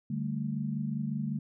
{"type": "chord", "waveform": "sine", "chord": "D suspended fourth", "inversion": "none", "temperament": "equal with one note detuned", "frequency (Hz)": [146.83, 196, 221.4], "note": ["D3", "G3", "A3"], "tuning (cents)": [0, 0, 11], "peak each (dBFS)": [-34, -36, -34], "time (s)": [0.1, 1.39], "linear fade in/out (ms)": 5, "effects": []}